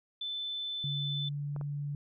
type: tone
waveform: sine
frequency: 3520 Hz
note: A7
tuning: in tune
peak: -34 dBFS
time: 0.21-1.29 s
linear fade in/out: 5 ms
type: tone with pitch glide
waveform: sine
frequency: 142.7 to 144.44 Hz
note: D3 to D3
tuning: -49 to -28 cents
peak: -33 dBFS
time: 0.84-1.95 s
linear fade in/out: 2 ms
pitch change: +21 cents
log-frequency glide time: 1.11-1.35 s
type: clicks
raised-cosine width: 1 ms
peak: -31 dBFS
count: 2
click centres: 1.563 / 1.612 s
effects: none